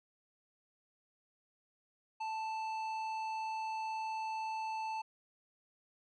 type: tone with tanh clipping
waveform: triangle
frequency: 881 Hz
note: A5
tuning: 2 cents sharp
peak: -38 dBFS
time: 2.2-5.02 s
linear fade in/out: 10 ms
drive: 15 dB
effects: none